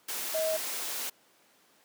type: tone in noise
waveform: sine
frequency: 635 Hz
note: D#5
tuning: 35 cents sharp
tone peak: -27 dBFS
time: 0.34-0.57 s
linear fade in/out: 10 ms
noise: white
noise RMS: -35 dBFS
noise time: 0.08-1.1 s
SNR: +5 dB
effects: pink hiss -63 dBFS RMS until 1.84 s + high-pass 300 Hz 12 dB/octave